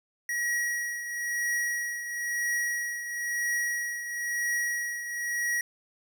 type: tone with tremolo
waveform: square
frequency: 1909 Hz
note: A#6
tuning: 41 cents sharp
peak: -26 dBFS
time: 0.29-5.61 s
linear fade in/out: 2 ms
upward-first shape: triangle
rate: 1 Hz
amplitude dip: 65%
effects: none